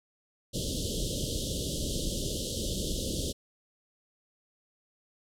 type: band-stop noise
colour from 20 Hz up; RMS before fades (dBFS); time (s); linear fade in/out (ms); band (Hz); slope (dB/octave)
pink; -32; 0.53-3.33; 20; 600 to 3000; 96
effects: low-pass 10000 Hz 12 dB/octave